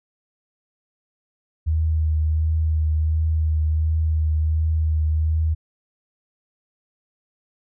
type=tone with vibrato; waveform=sine; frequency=78.5 Hz; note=D#2; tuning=16 cents sharp; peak=-17 dBFS; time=1.66-5.55 s; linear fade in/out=20 ms; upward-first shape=triangle; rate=1.4 Hz; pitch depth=24 cents each way; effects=none